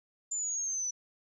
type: exponential sweep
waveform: sine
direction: down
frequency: 7160 to 5920 Hz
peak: -31 dBFS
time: 0.31-0.91 s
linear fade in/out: 10 ms
effects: none